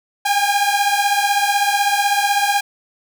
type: beating tone pair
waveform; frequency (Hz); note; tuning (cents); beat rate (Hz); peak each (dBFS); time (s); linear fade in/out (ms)
sawtooth; 802 / 818; G5 / G#5; +39 / -26; 16; -14; 0.25-2.61; 10
effects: none